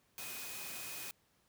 sine tone in noise, 2500 Hz, D#7, 8 cents sharp, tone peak -51 dBFS, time 0.18-1.11 s, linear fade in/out 0 ms, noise white, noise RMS -45 dBFS, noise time 0.18-1.11 s, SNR -9 dB, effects pink hiss -73 dBFS RMS until 1.48 s + high-pass 60 Hz 12 dB/octave

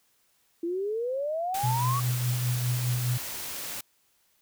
sine exponential sweep, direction up, 330.8 to 1149 Hz, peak -27 dBFS, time 0.63-2 s, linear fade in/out 5 ms
white noise, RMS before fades -36 dBFS, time 1.54-3.81 s, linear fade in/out 5 ms
sine tone with tremolo, 123.47 Hz, B2, in tune, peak -23 dBFS, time 1.63-3.18 s, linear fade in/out 10 ms, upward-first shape triangle, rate 4.9 Hz, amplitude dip 45%
effects white hiss -68 dBFS RMS until 4.41 s

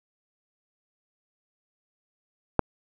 click, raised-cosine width 1 ms, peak -4 dBFS, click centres 2.593 s, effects none

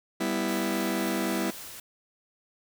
sawtooth chord, E minor, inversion first, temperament just, 197.78 / 247.2 / 329.6 Hz, G3 / B3 / E4, +16 / +2 / 0 cents, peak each -27 / -28 / -26 dBFS, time 0.2-1.51 s, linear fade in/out 10 ms
white noise with tremolo, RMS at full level -41 dBFS, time 0.48-1.8 s, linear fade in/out 5 ms, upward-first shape triangle, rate 3.8 Hz, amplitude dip 25%
effects none

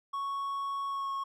triangle tone with pitch glide, 1108.7 to 1095.3 Hz, C#6 to C#6, 0 to -21 cents, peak -30 dBFS, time 0.13-1.24 s, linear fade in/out 10 ms, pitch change -21 cents, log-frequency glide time 0.87-1.11 s, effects none

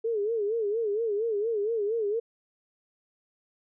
sine tone with vibrato, 433.1 Hz, A4, 27 cents flat, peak -25 dBFS, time 0.04-2.2 s, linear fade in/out 10 ms, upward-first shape sine, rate 4.3 Hz, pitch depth 130 cents each way, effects none

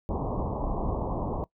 pink low-pass noise, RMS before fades -30 dBFS, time 0.09-1.44 s, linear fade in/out 0 ms, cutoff 1100 Hz, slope 96 dB/octave, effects noise-tail reverb RT60 0.1 s tail -21 dB re dry

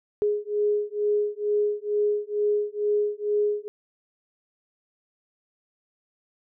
sine beating tone pair, 415.3 / 417.5 Hz, G#4 / G#4, 0 / +9 cents, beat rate 2.2 Hz, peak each -25 dBFS, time 0.22-3.68 s, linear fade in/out 0 ms, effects none

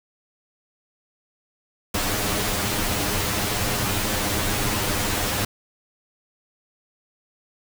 pink noise with comb filter, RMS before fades -24 dBFS, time 1.94-5.45 s, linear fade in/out 5 ms, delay 9.8 ms, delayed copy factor +0.75, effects none

